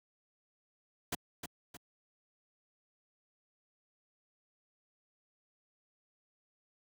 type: noise with echo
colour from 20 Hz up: pink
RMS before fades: -35 dBFS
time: 1.12-1.15 s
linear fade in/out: 5 ms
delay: 310 ms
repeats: 2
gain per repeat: -7 dB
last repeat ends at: 1.77 s
effects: high-pass 100 Hz 12 dB/octave